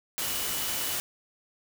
sine tone in noise, 2960 Hz, F#7, in tune, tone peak -40 dBFS, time 0.22-0.95 s, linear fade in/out 0 ms, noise white, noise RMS -31 dBFS, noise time 0.18-1 s, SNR -12 dB, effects none

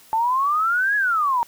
sine exponential two-way sweep, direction up then down, 870 to 1700 to 920 Hz, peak -17 dBFS, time 0.13-1.43 s, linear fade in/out 0 ms, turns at 0.96 s, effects white hiss -50 dBFS RMS until 1.47 s

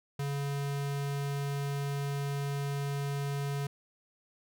square tone, 141.1 Hz, C#3, 31 cents sharp, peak -32 dBFS, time 0.19-3.67 s, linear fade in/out 5 ms, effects none

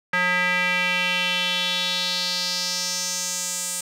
square tone with band-pass filter sweep, 180 Hz, F#3, 47 cents flat, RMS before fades -24 dBFS, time 0.13-3.81 s, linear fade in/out 5 ms, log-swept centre 1800 to 8300 Hz, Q 3.3, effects none

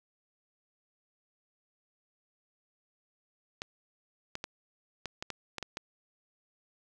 clicks, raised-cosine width 0.2 ms, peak -19 dBFS, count 9, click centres 3.619 / 4.354 / 4.441 / 5.057 / 5.225 / 5.303 / 5.583 / 5.627 / 5.771 s, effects none

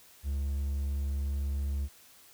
triangle tone, 69.9 Hz, C#2, 15 cents sharp, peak -27 dBFS, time 0.23-1.89 s, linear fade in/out 50 ms, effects white hiss -57 dBFS RMS until 2.33 s

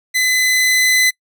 sawtooth tone with level ramp, 2018 Hz, B6, 37 cents sharp, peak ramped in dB -10 to -7 dBFS, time 0.14-1.11 s, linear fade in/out 20 ms, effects noise-tail reverb RT60 0.1 s tail -25 dB re dry

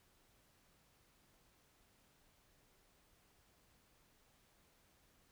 silence, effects pink hiss -72 dBFS RMS until 5.31 s

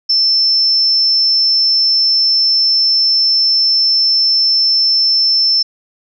sine tone, 5320 Hz, E8, 15 cents sharp, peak -9 dBFS, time 0.09-5.63 s, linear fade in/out 10 ms, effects none

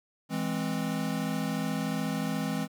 square chord, E augmented, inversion none, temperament equal, 164.81 / 207.7 / 261.6 Hz, E3 / G#3 / B#3, 0 / 0 / 0 cents, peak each -34 dBFS, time 0.29-2.68 s, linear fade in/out 50 ms, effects 11-bit

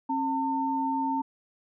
sine tone pair together, 269.8 / 902 Hz, C#4 / A5, -47 / +43 cents, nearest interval octave + major sixth, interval 2090 cents, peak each -29 / -27 dBFS, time 0.09-1.22 s, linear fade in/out 10 ms, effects none

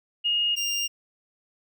sine / 25% pulse tone pair in turn, 2857 / 2801 Hz, F7 / F7, +39 / +4 cents, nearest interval unison, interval 35 cents, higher first, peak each -21 dBFS, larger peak neither, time 0.24-0.56 / 0.56-0.88 s, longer neither, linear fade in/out 20 ms, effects none

